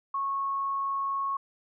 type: tone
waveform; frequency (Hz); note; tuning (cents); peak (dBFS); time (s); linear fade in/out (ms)
sine; 1099; C#6; -15; -27; 0.14-1.37; 5
effects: none

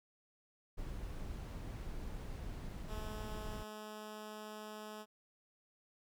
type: noise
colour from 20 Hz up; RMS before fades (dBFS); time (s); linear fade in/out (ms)
brown; -44; 0.77-3.64; 20
type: tone with pitch glide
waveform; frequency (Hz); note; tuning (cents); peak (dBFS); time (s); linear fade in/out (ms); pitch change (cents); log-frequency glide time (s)
10% pulse; 214.7 to 213.5; A3 to G#3; -42 to +48; -38; 2.87-5.06; 50; -10; 3-3.61
effects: none

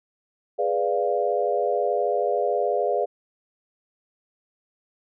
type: chord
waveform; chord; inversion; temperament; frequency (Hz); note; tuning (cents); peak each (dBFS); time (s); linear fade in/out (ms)
sine; G# diminished seventh; none; equal; 415.3 / 493.9 / 587.3 / 698.5; G#4 / B4 / D5 / F5; 0 / 0 / 0 / 0; -26; 0.58-3.06; 20
effects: none

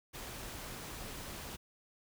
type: noise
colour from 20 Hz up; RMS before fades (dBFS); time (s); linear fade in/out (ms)
pink; -45; 0.13-1.57; 20
effects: none

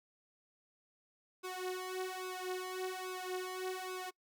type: tone with flanger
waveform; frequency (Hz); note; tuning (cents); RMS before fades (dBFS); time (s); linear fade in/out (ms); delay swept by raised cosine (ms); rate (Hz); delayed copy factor
sawtooth; 370; F#4; 0; -41; 1.43-4.11; 20; 0.79 to 3.69; 1.2; +0.95
effects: noise-tail reverb RT60 0.1 s tail -24 dB re dry

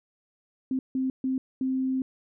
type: tone bursts at uneven times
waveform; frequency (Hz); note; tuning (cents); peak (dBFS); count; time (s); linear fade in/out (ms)
sine; 261.6; C4; 0; -24; 4; 0.71-0.79 / 0.95-1.1 / 1.24-1.38 / 1.61-2.02; 2
effects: none

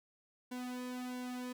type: tone with flanger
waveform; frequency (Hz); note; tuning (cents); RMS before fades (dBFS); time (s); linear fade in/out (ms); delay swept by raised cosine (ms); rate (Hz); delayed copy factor
sawtooth; 250; B3; +21; -42; 0.51-1.53; 10; 1.6 to 2.6; 1.5; -0.85
effects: none

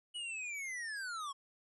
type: linear sweep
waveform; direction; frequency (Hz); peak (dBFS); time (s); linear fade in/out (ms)
square; down; 2953 to 1075; -40; 0.14-1.33; 20
effects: resampled to 24000 Hz

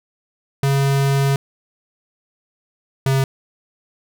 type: tone pair in turn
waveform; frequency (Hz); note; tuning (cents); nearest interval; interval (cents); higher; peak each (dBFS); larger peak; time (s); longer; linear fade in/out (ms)
square; 138.1 / 134.63; C#3 / C3; -6 / +50; unison; 44; first; -15; neither; 0.63-1.36 / 3.06-3.24; first; 2
effects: none

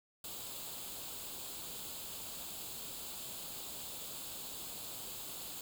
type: noise with comb filter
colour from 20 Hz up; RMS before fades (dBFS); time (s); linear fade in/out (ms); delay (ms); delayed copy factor
white; -45; 0.24-5.61; 2; 0.26; +0.65
effects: none

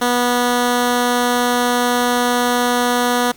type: tone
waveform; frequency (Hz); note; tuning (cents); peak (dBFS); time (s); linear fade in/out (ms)
10% pulse; 244.2; B3; -19; -6; 0.01-3.32; 10
effects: pink hiss -45 dBFS RMS until 3.36 s

